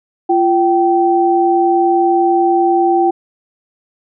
sine tone pair together, 345.2 / 774.9 Hz, F4 / G5, -20 / -20 cents, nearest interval octave + major second, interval 1400 cents, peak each -12 dBFS, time 0.29-3.11 s, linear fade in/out 10 ms, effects none

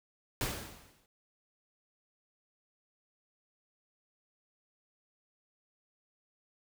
pink noise with exponential decay, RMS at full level -32 dBFS, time 0.41-1.06 s, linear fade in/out 1 ms, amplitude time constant 140 ms, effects none

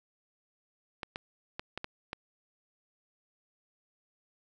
clicks, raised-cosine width 0.3 ms, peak -20 dBFS, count 6, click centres 1.032 / 1.159 / 1.595 / 1.776 / 1.844 / 2.131 s, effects none

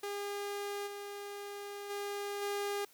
sawtooth tone with level steps, 405.5 Hz, G#4, 41 cents flat, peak -33 / -38 / -33 / -30 dBFS, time 0.03-2.85 s, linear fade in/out 5 ms, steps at 0.86 / 1.89 / 2.41 s, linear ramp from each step 20 ms, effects white hiss -63 dBFS RMS until 2.93 s

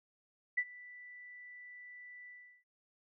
sine tone with ADSR envelope, 1975.5 Hz, B6, in tune, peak -27 dBFS, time 0.57-2.64 s, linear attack 12 ms, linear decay 55 ms, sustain -22 dB, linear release 360 ms, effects none

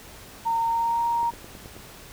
sine tone with pitch glide, 917 to 935.2 Hz, A#5 to A#5, -29 to +5 cents, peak -21 dBFS, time 0.45-1.31 s, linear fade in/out 20 ms, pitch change +34 cents, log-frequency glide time 0.64-1.06 s
click train, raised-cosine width 2 ms, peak -29 dBFS, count 6, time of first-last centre 1.23-1.766 s, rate 9.33 Hz
effects pink hiss -45 dBFS RMS until 2.12 s

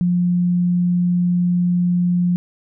sine tone, 176.9 Hz, F3, 23 cents sharp, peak -14 dBFS, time 0.01-2.36 s, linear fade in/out 0 ms, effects none

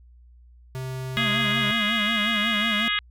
square tone with pitch glide, 130.2 to 132.78 Hz, C3 to C3, -8 to +26 cents, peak -30 dBFS, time 0.75-1.71 s, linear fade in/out 0 ms, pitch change +34 cents, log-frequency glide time 1.3-1.43 s
square tone with vibrato, 217.8 Hz, A3, 17 cents flat, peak -28 dBFS, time 1.17-2.88 s, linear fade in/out 0 ms, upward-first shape sine, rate 5.5 Hz, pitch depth 95 cents each way
harmonic tone, 415.3 Hz, G#4, in tune, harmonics 3 / 4 / 5 / 6 / 7 / 8 / 9, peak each -31 / -29 / -27 / -33 / -29 / -29 / -33 dBFS, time 1.17-2.99 s, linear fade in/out 0 ms
effects added 60 Hz sine -48 dBFS peak until 3.1 s

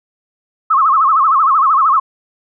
sine tone with vibrato, 1183 Hz, D6, 12 cents sharp, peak -8 dBFS, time 0.7-2 s, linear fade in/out 10 ms, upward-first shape sine, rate 13 Hz, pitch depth 190 cents each way, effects none

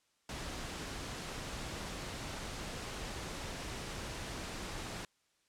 pink noise, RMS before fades -42 dBFS, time 0.29-5.05 s, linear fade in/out 2 ms, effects white hiss -75 dBFS RMS until 5.48 s + low-pass 8000 Hz 12 dB/octave

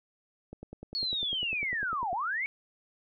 click train, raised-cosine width 2 ms, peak -29 dBFS, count 17, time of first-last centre 0.53-2.13 s, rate 10 Hz
sine linear two-way sweep, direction down then up, 4435 to 670 to 2272 Hz, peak -29 dBFS, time 0.95-2.46 s, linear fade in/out 0 ms, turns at 2.12 s
effects none

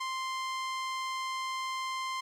sawtooth tone, 1046.5 Hz, C6, in tune, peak -29 dBFS, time 0-2.21 s, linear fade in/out 10 ms, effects low-pass 7000 Hz 12 dB/octave + 11-bit

